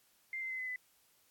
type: tone with pitch steps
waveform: sine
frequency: 2095 / 2072 / 2050 / 2027 / 2005 Hz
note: C7 / C7 / C7 / B6 / B6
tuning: +2 / -17 / -36 / +45 / +26 cents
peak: -37 dBFS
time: 0.33-0.76 s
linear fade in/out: 2 ms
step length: 86 ms
effects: white hiss -70 dBFS RMS until 1.3 s + AAC 64 kbps